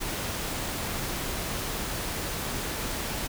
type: noise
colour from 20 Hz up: pink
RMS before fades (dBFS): -32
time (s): 0-3.28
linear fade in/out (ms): 20
effects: none